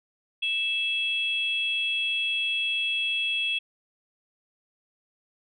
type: tone pair together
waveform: sine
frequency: 2637 / 3322 Hz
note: E7 / G#7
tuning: 0 / 0 cents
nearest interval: major third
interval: 400 cents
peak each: -26 / -27 dBFS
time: 0.42-3.59 s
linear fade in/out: 10 ms
effects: tanh soft clip ceiling -16 dBFS